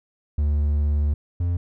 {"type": "tone pair in turn", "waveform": "triangle", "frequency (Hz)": [73.5, 87.15], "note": ["D2", "F2"], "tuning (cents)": [2, -3], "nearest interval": "minor third", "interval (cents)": 295, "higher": "second", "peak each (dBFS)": [-16, -18], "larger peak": "first", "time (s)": [[0.38, 1.14], [1.4, 1.57]], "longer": "first", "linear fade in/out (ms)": 5, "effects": []}